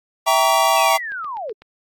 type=chord; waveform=square; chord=E diminished seventh; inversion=none; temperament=equal with one note detuned; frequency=659.3 / 784 / 932.3 / 1135.3 Hz; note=E5 / G5 / Bb5 / Db6; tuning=0 / 0 / 0 / +41 cents; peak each=-20 dBFS; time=0.26-0.98 s; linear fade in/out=20 ms
type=linear sweep; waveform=sine; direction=down; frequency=2691 to 388.4 Hz; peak=-25 dBFS; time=0.76-1.53 s; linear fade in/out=10 ms
type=click train; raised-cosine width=0.3 ms; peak=-27 dBFS; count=5; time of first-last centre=1.12-1.62 s; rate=8 Hz
effects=AAC 64 kbps